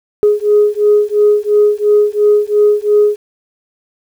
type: beating tone pair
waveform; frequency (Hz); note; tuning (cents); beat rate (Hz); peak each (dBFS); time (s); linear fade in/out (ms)
sine; 415.8 / 418.7; G#4 / G#4; +2 / +14; 2.9; -10; 0.23-3.16; 0
effects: tanh soft clip ceiling -1 dBFS + 7-bit